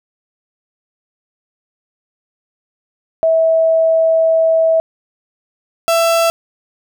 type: tone pair in turn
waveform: sine / 35% pulse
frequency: 650 / 666.7 Hz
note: E5 / E5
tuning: -24 / +19 cents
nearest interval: unison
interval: 43 cents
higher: second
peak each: -9 dBFS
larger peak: neither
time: 3.23-4.8 / 5.88-6.3 s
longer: first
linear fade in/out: 0 ms
effects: none